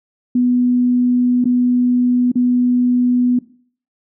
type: tone with dropouts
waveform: sine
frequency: 246.9 Hz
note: B3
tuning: in tune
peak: -11 dBFS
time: 0.35-3.39 s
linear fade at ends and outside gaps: 5 ms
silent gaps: 1.443-1.454 / 2.318-2.355 s
effects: noise-tail reverb RT60 0.5 s tail -19 dB re dry